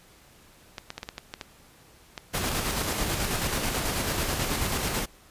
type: clicks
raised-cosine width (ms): 0.2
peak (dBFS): -17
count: 11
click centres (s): 0.782 / 0.904 / 0.98 / 1.031 / 1.089 / 1.181 / 1.339 / 1.412 / 2.178 / 2.517 / 2.709
type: noise with tremolo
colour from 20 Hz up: pink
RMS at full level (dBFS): -27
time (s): 2.33-5.06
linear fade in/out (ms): 20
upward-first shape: square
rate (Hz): 9.2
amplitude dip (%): 30
effects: pink hiss -55 dBFS RMS until 5.3 s + resampled to 32000 Hz